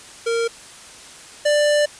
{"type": "tone pair in turn", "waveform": "square", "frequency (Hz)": [462.5, 590.8], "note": ["A#4", "D5"], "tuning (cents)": [-14, 10], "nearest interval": "major third", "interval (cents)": 424, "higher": "second", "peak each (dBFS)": [-19, -15], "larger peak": "second", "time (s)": [[0.26, 0.48], [1.45, 1.86]], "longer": "second", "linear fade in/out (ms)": 10, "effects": ["white hiss -41 dBFS RMS until 1.99 s", "resampled to 22050 Hz"]}